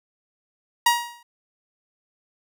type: tone with exponential decay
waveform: sawtooth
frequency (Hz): 950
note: A#5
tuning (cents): +33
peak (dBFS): -9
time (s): 0.86-1.23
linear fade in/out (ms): 5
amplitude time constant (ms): 79
effects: none